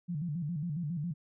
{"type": "tone with vibrato", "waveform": "sine", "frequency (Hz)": 160, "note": "D#3", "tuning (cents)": 49, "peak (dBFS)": -32, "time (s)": [0.08, 1.14], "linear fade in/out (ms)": 20, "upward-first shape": "square", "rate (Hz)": 7.3, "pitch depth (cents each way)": 150, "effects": []}